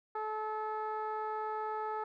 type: tone with low-pass filter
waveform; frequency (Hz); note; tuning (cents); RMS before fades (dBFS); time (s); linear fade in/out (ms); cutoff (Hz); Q
15% pulse; 432; A4; -32; -37; 0.15-2.04; 5; 1100; 1.9
effects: none